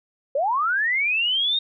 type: linear sweep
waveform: sine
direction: up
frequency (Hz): 519 to 3731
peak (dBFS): -19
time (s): 0.35-1.59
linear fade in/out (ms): 5
effects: none